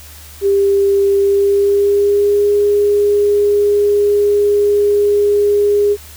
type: tone with pitch glide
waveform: sine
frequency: 397.2 to 410.3 Hz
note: G4 to G#4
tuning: +23 to -21 cents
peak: -9 dBFS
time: 0.41-5.97 s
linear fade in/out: 50 ms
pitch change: +56 cents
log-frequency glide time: 1.2-2.5 s
effects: added 75 Hz sine -37 dBFS peak until 6.16 s + white hiss -38 dBFS RMS until 6.16 s